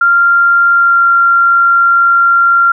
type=tone with pitch glide; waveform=sine; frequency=1389 to 1381 Hz; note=F6 to F6; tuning=-10 to -20 cents; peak=-5 dBFS; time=0.01-2.72 s; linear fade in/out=5 ms; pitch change=-10 cents; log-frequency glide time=0.71-1.04 s; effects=none